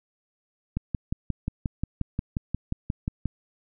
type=click train; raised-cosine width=5 ms; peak=-14 dBFS; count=15; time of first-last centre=0.77-3.257 s; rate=5.63 Hz; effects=none